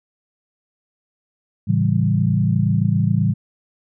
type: chord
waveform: sine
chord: A dominant seventh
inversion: none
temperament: equal with one note detuned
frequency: 110 / 137.79 / 164.81 / 196 Hz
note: A2 / C#3 / E3 / G3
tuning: 0 / -10 / 0 / 0 cents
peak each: -19 / -21 / -20 / -21 dBFS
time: 1.67-3.34 s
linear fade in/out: 20 ms
effects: none